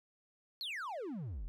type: exponential sweep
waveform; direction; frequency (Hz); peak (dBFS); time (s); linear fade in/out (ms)
triangle; down; 4435 to 36.49; -37; 0.61-1.48; 0
effects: none